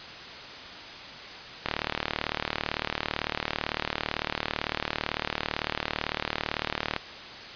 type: click train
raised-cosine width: 0.3 ms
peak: -10 dBFS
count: 202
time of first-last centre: 1.66-6.963 s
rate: 37.9 Hz
effects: white hiss -41 dBFS RMS until 7.55 s + resampled to 11025 Hz